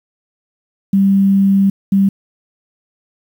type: tone bursts at uneven times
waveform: sine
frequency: 196 Hz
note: G3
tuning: in tune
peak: -8 dBFS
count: 2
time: 0.93-1.7 / 1.92-2.09 s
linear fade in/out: 5 ms
effects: 7-bit